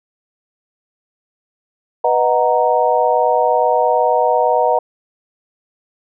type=chord; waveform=sine; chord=B major seventh; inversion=none; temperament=equal; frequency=493.9 / 622.3 / 740 / 932.3 Hz; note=B4 / D#5 / F#5 / A#5; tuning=0 / 0 / 0 / 0 cents; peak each=-17 dBFS; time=2.04-4.79 s; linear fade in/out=5 ms; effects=none